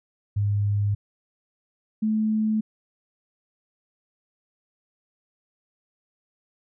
sine tone pair in turn, 102.3 / 216.8 Hz, G#2 / A3, -26 / -25 cents, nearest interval octave + minor second, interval 1301 cents, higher second, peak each -20 dBFS, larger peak neither, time 0.36-0.95 / 2.02-2.61 s, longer neither, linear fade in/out 10 ms, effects none

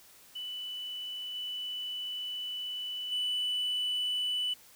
sine tone with level steps, 2981 Hz, F#7, 12 cents sharp, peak -36 / -34 / -27 dBFS, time 0.35-4.54 s, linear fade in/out 10 ms, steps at 1.34 / 3.11 s, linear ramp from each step 20 ms, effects tanh soft clip ceiling -27 dBFS + white hiss -57 dBFS RMS until 4.75 s

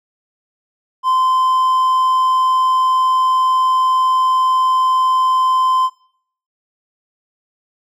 triangle tone, 1033 Hz, C6, 22 cents flat, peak -10 dBFS, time 1.03-5.9 s, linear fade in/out 50 ms, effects noise-tail reverb RT60 0.6 s tail -19 dB re dry

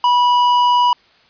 triangle tone with tanh clipping, 978 Hz, B5, 17 cents flat, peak -12 dBFS, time 0.04-0.93 s, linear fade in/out 2 ms, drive 14 dB, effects white hiss -52 dBFS RMS until 1.29 s + resampled to 11025 Hz

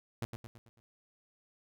sawtooth tone with echo, 116.54 Hz, A#2, in tune, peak -30 dBFS, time 0.22-0.25 s, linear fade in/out 0 ms, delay 110 ms, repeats 5, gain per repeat -6 dB, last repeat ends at 0.8 s, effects none

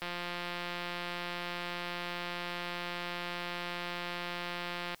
click train, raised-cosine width 0.3 ms, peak -21 dBFS, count 863, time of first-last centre 0.02-4.946 s, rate 175 Hz, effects white hiss -62 dBFS RMS until 5 s + MP3 96 kbps

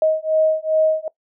sine beating tone pair, 628 / 630.5 Hz, D#5 / D#5, +16 / +23 cents, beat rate 2.5 Hz, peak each -18 / -18 dBFS, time 0.02-1.08 s, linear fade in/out 2 ms, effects noise-tail reverb RT60 0.1 s tail -20 dB re dry

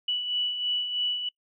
sine beating tone pair, 2953 / 2956.1 Hz, F#7 / F#7, -4 / -2 cents, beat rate 3.1 Hz, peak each -35 / -26 dBFS, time 0.08-1.29 s, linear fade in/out 5 ms, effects noise-tail reverb RT60 0.1 s tail -25 dB re dry

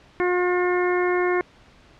harmonic tone, 358.4 Hz, F4, 45 cents sharp, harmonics 1 / 2 / 3 / 4 / 5 / 6, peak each -20 / -29 / -29 / -32 / -30 / -31 dBFS, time 0.2-1.41 s, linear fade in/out 0 ms, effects pink hiss -52 dBFS RMS until 1.99 s + low-pass 4000 Hz 12 dB/octave

